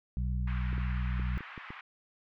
harmonic tone, 61.74 Hz, B1, in tune, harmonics 1 / 2 / 3, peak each -30 / -36 / -40 dBFS, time 0.17-1.38 s, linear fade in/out 0 ms
pink band-pass noise, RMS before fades -47 dBFS, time 0.47-1.81 s, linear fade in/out 5 ms, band 1100 to 2400 Hz, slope 24 dB/octave
clicks, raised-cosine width 3 ms, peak -30 dBFS, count 7, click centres 0.729 / 0.78 / 1.197 / 1.375 / 1.407 / 1.578 / 1.705 s
effects none

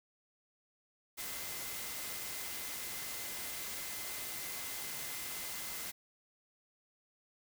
sine tone in noise, 2058 Hz, C7, 29 cents flat, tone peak -52 dBFS, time 1.17-5.92 s, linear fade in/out 20 ms, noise white, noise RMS -42 dBFS, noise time 1.17-5.92 s, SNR -13 dB, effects none

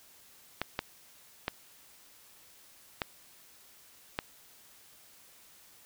clicks, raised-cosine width 0.3 ms, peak -14 dBFS, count 5, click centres 0.616 / 0.791 / 1.481 / 3.018 / 4.189 s, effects white hiss -58 dBFS RMS until 5.85 s

